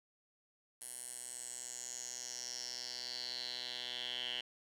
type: tone with band-pass filter sweep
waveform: 10% pulse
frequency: 123.47 Hz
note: B2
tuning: in tune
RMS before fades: -44 dBFS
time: 0.81-4.41 s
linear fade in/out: 5 ms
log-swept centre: 10000 to 3000 Hz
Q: 6
effects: none